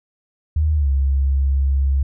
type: tone with pitch glide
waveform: sine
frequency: 77 to 68.2 Hz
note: D#2 to C#2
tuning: -17 to -28 cents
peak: -14 dBFS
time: 0.56-2.03 s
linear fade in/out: 5 ms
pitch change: -211 cents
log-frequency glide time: 0.75-0.89 s
effects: none